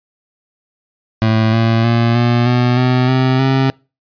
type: tone with pitch steps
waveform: 25% pulse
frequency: 110.8 / 113.78 / 116.85 / 119.99 / 123.22 / 126.54 / 129.95 / 133.45 Hz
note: A2 / A#2 / A#2 / B2 / B2 / B2 / C3 / C3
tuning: +13 / -42 / +5 / -50 / -4 / +43 / -11 / +35 cents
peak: -7 dBFS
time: 1.22-3.7 s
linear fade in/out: 0 ms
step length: 310 ms
effects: noise-tail reverb RT60 0.3 s tail -25 dB re dry + resampled to 11025 Hz